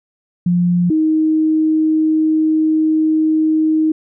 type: tone pair in turn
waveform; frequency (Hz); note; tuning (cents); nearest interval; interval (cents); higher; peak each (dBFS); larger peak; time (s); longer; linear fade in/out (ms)
sine; 176.1 / 313.8; F3 / D#4; +15 / +15; minor seventh; 1000; second; -11; neither; 0.46-0.9 / 0.9-3.92; second; 5
effects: none